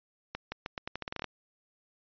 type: accelerating click train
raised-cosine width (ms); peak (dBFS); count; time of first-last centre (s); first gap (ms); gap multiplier
0.3; -19; 13; 0.35-1.243; 170; 0.83
effects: resampled to 11025 Hz